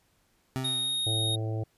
25% pulse tone with exponential decay, 130.81 Hz, C3, in tune, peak -24 dBFS, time 0.56-1.25 s, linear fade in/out 0 ms, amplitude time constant 150 ms
square tone, 3729 Hz, A#7, in tune, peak -28 dBFS, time 0.64-1.36 s, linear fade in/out 10 ms
harmonic tone, 110 Hz, A2, in tune, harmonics 1 / 3 / 4 / 5 / 6 / 7, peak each -29 / -39 / -41 / -43 / -45 / -46 dBFS, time 1.06-1.64 s, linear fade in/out 10 ms
effects pink hiss -69 dBFS RMS until 1.77 s + resampled to 32000 Hz

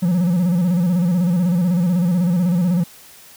triangle tone with vibrato, 176.5 Hz, F3, 19 cents sharp, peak -12 dBFS, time 0.02-2.84 s, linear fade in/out 10 ms, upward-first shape square, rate 16 Hz, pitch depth 81 cents each way, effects white hiss -44 dBFS RMS until 3.36 s

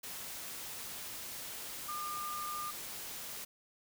sine tone in noise, 1205 Hz, D6, 44 cents sharp, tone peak -38 dBFS, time 1.88-2.71 s, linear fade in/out 10 ms, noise white, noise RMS -44 dBFS, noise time 0.03-3.45 s, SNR +3 dB, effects none

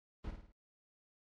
brown noise with echo, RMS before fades -42 dBFS, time 0.24-0.31 s, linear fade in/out 5 ms, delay 53 ms, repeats 4, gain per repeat -6 dB, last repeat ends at 0.522 s, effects low-pass 4000 Hz 12 dB/octave + AAC 64 kbps

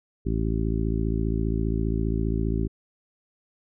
harmonic tone, 55 Hz, A1, in tune, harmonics 1 / 2 / 3 / 4 / 5 / 6 / 7, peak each -26 / -29 / -31 / -32 / -33 / -34 / -34 dBFS, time 0.25-2.68 s, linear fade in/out 20 ms, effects none

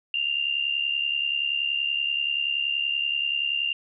sine tone with amplitude modulation, 2794 Hz, F7, in tune, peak -20 dBFS, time 0.14-3.73 s, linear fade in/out 2 ms, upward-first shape sine, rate 70.5 Hz, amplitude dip 70%, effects none

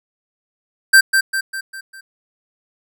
square tone with echo, 1568 Hz, G6, in tune, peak -6 dBFS, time 0.93-1.01 s, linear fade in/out 10 ms, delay 200 ms, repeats 5, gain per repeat -6 dB, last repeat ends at 2.01 s, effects none

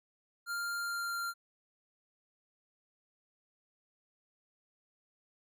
square tone with pitch glide, 1396.9 to 1385.6 Hz, F6 to F6, 0 to -14 cents, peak -35 dBFS, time 0.46-1.34 s, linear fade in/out 50 ms, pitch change -14 cents, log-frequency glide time 0.77-1.22 s, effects none

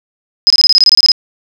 sine tone bursts, 5050 Hz, D#8, 25 cents sharp, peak -3 dBFS, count 12, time 0.47-1.118 s, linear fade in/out 0 ms, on 32 ms, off 24 ms, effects none

